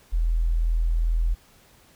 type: tone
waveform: sine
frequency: 41.26 Hz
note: E1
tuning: 2 cents sharp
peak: -19 dBFS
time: 0.12-1.35 s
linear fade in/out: 20 ms
effects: pink hiss -56 dBFS RMS until 1.95 s